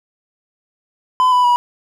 triangle tone with pitch steps, 1013 / 992.2 / 971.7 Hz, B5 / B5 / B5, +44 / +8 / -28 cents, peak -8 dBFS, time 1.2-1.56 s, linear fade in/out 0 ms, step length 120 ms, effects none

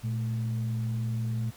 sine tone pair together, 116.54 / 216.3 Hz, A#2 / A3, 0 / -29 cents, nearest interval major seventh, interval 1071 cents, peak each -27 / -36 dBFS, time 0.03-1.51 s, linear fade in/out 20 ms, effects tanh soft clip ceiling -21 dBFS + pink hiss -52 dBFS RMS until 1.56 s

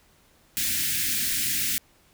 white band-stop noise, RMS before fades -26 dBFS, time 0.57-1.78 s, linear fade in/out 0 ms, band 310 to 1600 Hz, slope 48 dB/octave, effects pink hiss -60 dBFS RMS until 2.13 s

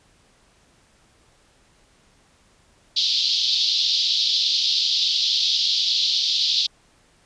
pink band-pass noise, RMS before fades -21 dBFS, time 2.96-6.67 s, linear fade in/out 10 ms, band 3400 to 4900 Hz, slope 48 dB/octave, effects pink hiss -58 dBFS RMS until 7.25 s + resampled to 22050 Hz

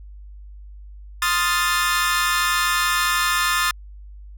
sawtooth chord, F dominant seventh, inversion second, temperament equal, 1046.5 / 1244.5 / 1396.9 / 1760 Hz, C6 / Eb6 / F6 / A6, 0 / 0 / 0 / 0 cents, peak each -22 / -19 / -22 / -19 dBFS, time 1.22-3.71 s, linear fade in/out 2 ms, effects added 50 Hz sine -37 dBFS peak until 4.37 s

